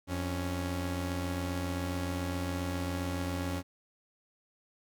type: tone pair together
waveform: sawtooth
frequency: 87.31 / 277.2 Hz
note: F2 / C#4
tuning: 0 / 0 cents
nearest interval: octave + minor sixth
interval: 2000 cents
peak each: -30 / -32 dBFS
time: 0.07-3.63 s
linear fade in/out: 50 ms
effects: none